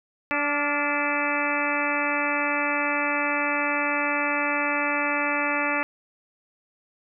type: harmonic tone with a mistuned harmonic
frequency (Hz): 291.1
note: D4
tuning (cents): -15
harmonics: 1 / 2 / 3 / 4 / 5 / 6 / 7 / 8 / 9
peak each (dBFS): -31 / -31 / -31 / -31 / -31 / -31 / -31 / -31 / -31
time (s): 0.31-5.83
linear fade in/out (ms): 0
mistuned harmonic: 5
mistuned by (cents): -49
effects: none